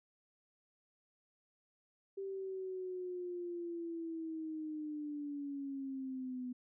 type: linear sweep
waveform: sine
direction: down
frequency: 392 to 248 Hz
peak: -39 dBFS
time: 2.17-6.53 s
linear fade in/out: 10 ms
effects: none